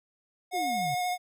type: tone with vibrato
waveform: square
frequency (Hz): 722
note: F#5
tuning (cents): -43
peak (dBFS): -28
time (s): 0.51-1.18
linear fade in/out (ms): 50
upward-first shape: triangle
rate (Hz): 13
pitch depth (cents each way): 19
type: exponential sweep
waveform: sine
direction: down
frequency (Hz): 395.3 to 129.7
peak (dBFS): -35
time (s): 0.53-0.95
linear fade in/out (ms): 10
effects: none